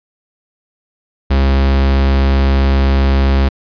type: tone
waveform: 45% pulse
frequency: 67.7 Hz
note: C#2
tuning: 40 cents flat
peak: -9 dBFS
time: 1.3-3.49 s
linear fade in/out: 10 ms
effects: resampled to 11025 Hz